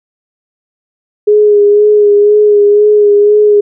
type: tone with vibrato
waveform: sine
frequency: 415.3 Hz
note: G#4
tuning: in tune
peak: -3 dBFS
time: 1.27-3.61 s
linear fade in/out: 10 ms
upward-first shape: sine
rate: 2 Hz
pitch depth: 26 cents each way
effects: none